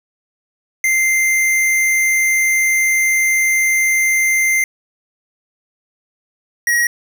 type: tone pair in turn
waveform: square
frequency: 2088 / 1898.4 Hz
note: C7 / A#6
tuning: -4 / +31 cents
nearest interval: major second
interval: 165 cents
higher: first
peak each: -13 dBFS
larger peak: neither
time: 0.84-4.64 / 6.67-6.87 s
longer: first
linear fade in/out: 2 ms
effects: none